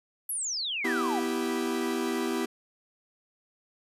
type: exponential sweep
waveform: sine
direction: down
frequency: 11840 to 691 Hz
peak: -29 dBFS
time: 0.29-1.2 s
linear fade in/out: 5 ms
type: chord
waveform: 45% pulse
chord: E minor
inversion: second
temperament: equal with one note detuned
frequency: 246.9 / 327.2 / 392 Hz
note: B3 / E4 / G4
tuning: 0 / -13 / 0 cents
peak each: -32 dBFS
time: 0.84-2.46 s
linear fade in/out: 10 ms
effects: resampled to 32000 Hz